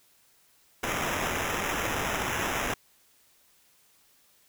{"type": "noise with sample-and-hold", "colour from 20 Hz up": "white", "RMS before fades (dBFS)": -30, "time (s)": [0.83, 2.74], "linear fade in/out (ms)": 5, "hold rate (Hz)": 4410, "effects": ["white hiss -63 dBFS RMS until 4.48 s"]}